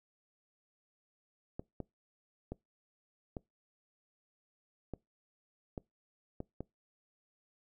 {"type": "clicks", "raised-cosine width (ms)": 2, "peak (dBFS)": -26, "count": 8, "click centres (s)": [1.595, 1.803, 2.52, 3.368, 4.937, 5.778, 6.404, 6.606], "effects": ["noise-tail reverb RT60 0.2 s tail -24 dB re dry"]}